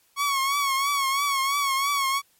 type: tone with vibrato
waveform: sawtooth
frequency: 1108.7 Hz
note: C#6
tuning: in tune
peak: -18 dBFS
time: 0.16-2.22 s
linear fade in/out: 50 ms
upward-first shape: triangle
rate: 3 Hz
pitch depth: 72 cents each way
effects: white hiss -63 dBFS RMS until 2.39 s + MP3 64 kbps